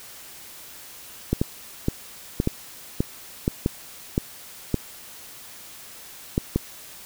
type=clicks; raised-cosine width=3 ms; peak=-7 dBFS; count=12; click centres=1.33 / 1.415 / 1.884 / 2.401 / 2.474 / 3.005 / 3.479 / 3.661 / 4.179 / 4.743 / 6.379 / 6.56 s; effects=white hiss -43 dBFS RMS until 7.05 s